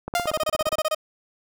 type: click train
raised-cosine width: 1 ms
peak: -16 dBFS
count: 13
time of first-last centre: 0.08-0.786 s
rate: 17 Hz
type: tone with exponential decay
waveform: sawtooth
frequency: 698.5 Hz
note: F5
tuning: in tune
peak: -14 dBFS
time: 0.15-0.43 s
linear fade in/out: 1 ms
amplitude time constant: 60 ms
type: tone bursts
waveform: 30% pulse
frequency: 622.3 Hz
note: D#5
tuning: in tune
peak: -18 dBFS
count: 11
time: 0.27-0.948 s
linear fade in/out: 5 ms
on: 38 ms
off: 26 ms
effects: none